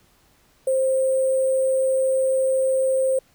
sine tone with sample-and-hold, 526 Hz, C5, 9 cents sharp, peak -17 dBFS, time 0.67-3.19 s, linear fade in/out 5 ms, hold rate 8820 Hz, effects pink hiss -59 dBFS RMS until 3.34 s

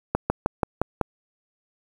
slowing click train, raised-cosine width 1 ms, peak -6 dBFS, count 6, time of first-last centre 0.15-1.013 s, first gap 150 ms, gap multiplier 1.07, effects 7-bit

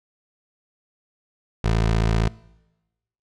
20% pulse tone, 55.4 Hz, A1, 13 cents sharp, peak -13 dBFS, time 1.64-2.28 s, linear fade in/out 5 ms, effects noise-tail reverb RT60 1.0 s tail -22 dB re dry + low-pass 6000 Hz 12 dB/octave

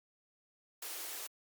white high-pass noise, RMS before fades -43 dBFS, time 0.82-1.27 s, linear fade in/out 5 ms, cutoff 300 Hz, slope 96 dB/octave, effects Opus 48 kbps

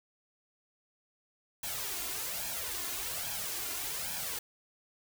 white noise with flanger, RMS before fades -37 dBFS, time 1.63-4.39 s, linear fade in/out 5 ms, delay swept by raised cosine 1.2 to 2.9 ms, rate 1.2 Hz, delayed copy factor +0.65, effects none

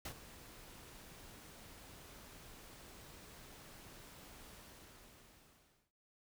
pink noise with ADSR envelope, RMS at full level -43 dBFS, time 0.05-5.92 s, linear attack 4 ms, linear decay 77 ms, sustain -13 dB, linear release 1400 ms, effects none

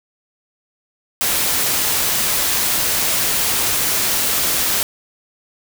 white noise, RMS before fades -18 dBFS, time 1.21-4.83 s, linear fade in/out 0 ms, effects none

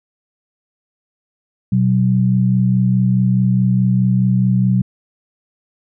sine tone pair together, 123.47 / 188.23 Hz, B2 / F#3, 0 / +30 cents, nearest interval perfect fifth, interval 730 cents, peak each -14 dBFS, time 1.72-4.82 s, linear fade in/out 5 ms, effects none

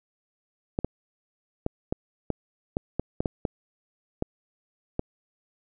clicks, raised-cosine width 2 ms, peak -12 dBFS, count 12, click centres 0.789 / 0.846 / 1.664 / 1.925 / 2.303 / 2.769 / 2.996 / 3.205 / 3.258 / 3.452 / 4.224 / 4.994 s, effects none

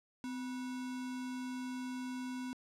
sine tone with sample-and-hold, 254.8 Hz, C4, 46 cents flat, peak -38 dBFS, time 0.24-2.53 s, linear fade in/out 0 ms, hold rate 1225 Hz, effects low-pass 9000 Hz 12 dB/octave

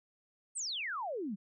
sine exponential sweep, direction down, 9000 to 180.1 Hz, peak -35 dBFS, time 0.55-1.36 s, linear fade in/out 20 ms, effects none

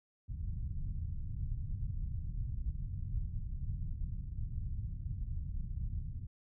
pink low-pass noise, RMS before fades -38 dBFS, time 0.28-6.27 s, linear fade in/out 20 ms, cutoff 130 Hz, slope 24 dB/octave, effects none

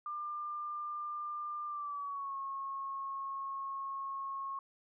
sine tone with pitch glide, 1196 to 1090.4 Hz, D6 to C#6, +31 to -29 cents, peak -37 dBFS, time 0.06-4.59 s, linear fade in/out 2 ms, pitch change -160 cents, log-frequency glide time 1.66-2.36 s, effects none

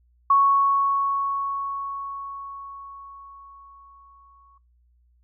sine tone with exponential decay, 1108.7 Hz, C#6, in tune, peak -13 dBFS, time 0.3-4.58 s, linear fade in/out 5 ms, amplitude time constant 930 ms, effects noise-tail reverb RT60 0.3 s tail -25 dB re dry + added 60 Hz sine -58 dBFS peak until 5.23 s

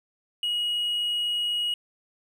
triangle tone, 2898 Hz, F#7, 37 cents flat, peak -22 dBFS, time 0.43-1.74 s, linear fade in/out 2 ms, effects tanh soft clip ceiling -18 dBFS

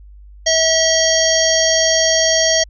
harmonic tone with a mistuned harmonic, 646 Hz, E5, 35 cents flat, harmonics 1 / 3 / 5 / 7 / 9 / 10, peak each -16 / -20 / -21 / -20 / -17 / -22 dBFS, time 0.46-2.64 s, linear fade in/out 10 ms, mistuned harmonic 9, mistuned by -55 cents, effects added 50 Hz sine -37 dBFS peak until 2.69 s

